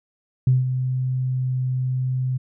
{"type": "tone with ADSR envelope", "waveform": "sine", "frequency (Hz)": 128.5, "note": "C3", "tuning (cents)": -31, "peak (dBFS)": -11, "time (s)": [0.47, 2.38], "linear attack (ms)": 3, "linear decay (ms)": 170, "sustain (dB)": -9, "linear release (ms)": 15, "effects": ["tanh soft clip ceiling -7 dBFS"]}